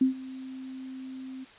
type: tone with ADSR envelope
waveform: sine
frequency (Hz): 261.6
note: C4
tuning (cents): 0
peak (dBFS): -17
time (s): 0.01-1.45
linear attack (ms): 6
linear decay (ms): 120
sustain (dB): -20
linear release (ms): 18
effects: white hiss -52 dBFS RMS until 1.58 s + resampled to 8000 Hz